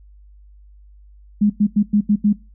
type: tone bursts at uneven times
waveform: sine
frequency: 207.6 Hz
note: G#3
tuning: in tune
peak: -11 dBFS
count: 6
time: 1.41-1.5 / 1.6-1.67 / 1.76-1.83 / 1.93-2.01 / 2.09-2.16 / 2.24-2.33 s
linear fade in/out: 10 ms
effects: noise-tail reverb RT60 0.3 s tail -21 dB re dry + added 50 Hz sine -43 dBFS peak until 2.54 s